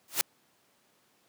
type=noise with exponential growth; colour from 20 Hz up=white; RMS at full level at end=-22 dBFS; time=0.08-0.21 s; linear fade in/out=0 ms; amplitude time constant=28 ms; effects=pink hiss -67 dBFS RMS until 1.28 s + high-pass 200 Hz 12 dB/octave